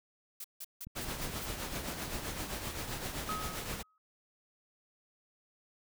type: noise bursts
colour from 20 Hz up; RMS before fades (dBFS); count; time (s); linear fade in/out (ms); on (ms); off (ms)
blue; -43; 6; 0.4-1.458; 5; 43; 160
type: clicks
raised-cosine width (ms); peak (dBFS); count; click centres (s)
5; -34; 10; 0.87 / 1.23 / 1.299 / 1.526 / 1.724 / 2.08 / 2.234 / 2.894 / 2.97 / 3.06
type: noise with tremolo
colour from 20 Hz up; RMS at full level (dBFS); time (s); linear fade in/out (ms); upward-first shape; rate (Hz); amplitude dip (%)
pink; -37; 0.95-3.83; 20; triangle; 7.7; 55
type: tone with exponential decay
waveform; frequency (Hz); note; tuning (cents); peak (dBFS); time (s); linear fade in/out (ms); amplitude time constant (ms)
sine; 1269; D#6; +34; -33; 3.29-3.98; 1; 150
effects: none